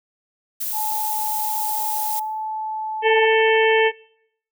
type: noise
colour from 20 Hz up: violet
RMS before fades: -26 dBFS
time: 0.6-2.2 s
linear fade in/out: 10 ms
type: tone with pitch glide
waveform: sine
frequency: 858 to 869.5 Hz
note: A5 to A5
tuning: -44 to -21 cents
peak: -24 dBFS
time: 0.72-3.3 s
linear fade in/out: 50 ms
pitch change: +23 cents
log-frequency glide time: 2.08-2.33 s
type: harmonic tone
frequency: 443.5 Hz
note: A4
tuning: 14 cents sharp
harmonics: 1 / 2 / 4 / 5 / 6 / 7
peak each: -15 / -22 / -22 / -24 / -26 / -28 dBFS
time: 3.02-3.92 s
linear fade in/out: 50 ms
effects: noise-tail reverb RT60 0.7 s tail -23 dB re dry